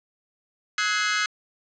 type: chord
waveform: sawtooth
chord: Ab dominant seventh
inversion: second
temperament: equal with one note detuned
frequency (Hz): 1277.3 / 1480 / 1661.2 / 2093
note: Eb6 / Gb6 / Ab6 / C7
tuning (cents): +45 / 0 / 0 / 0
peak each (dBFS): -24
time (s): 0.78-1.26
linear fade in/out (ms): 2
effects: resampled to 16000 Hz + 8-bit